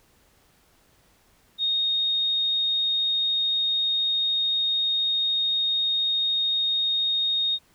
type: tone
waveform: sine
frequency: 3713 Hz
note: A#7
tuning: 8 cents flat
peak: -21 dBFS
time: 1.58-7.59 s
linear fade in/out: 50 ms
effects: pink hiss -61 dBFS RMS until 7.74 s